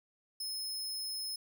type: tone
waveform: sawtooth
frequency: 5180 Hz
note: E8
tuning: 31 cents flat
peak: -34 dBFS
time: 0.4-1.36 s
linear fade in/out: 5 ms
effects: none